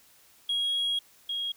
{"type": "tone pair in turn", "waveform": "sine", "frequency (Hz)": [3299, 3281], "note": ["G#7", "G#7"], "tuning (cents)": [-12, -22], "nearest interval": "unison", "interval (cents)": 10, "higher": "first", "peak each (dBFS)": [-23, -28], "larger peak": "first", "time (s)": [[0.49, 0.99], [1.29, 1.52]], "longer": "first", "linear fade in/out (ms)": 5, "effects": ["tanh soft clip ceiling -24 dBFS", "white hiss -59 dBFS RMS until 1.56 s"]}